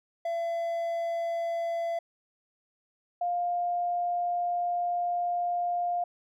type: tone pair in turn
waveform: triangle / sine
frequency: 675 / 703.5 Hz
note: E5 / F5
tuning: +41 / +12 cents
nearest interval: minor second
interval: 71 cents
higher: second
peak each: -26 dBFS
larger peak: neither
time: 0.25-1.99 / 3.21-6.04 s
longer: second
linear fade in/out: 5 ms
effects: none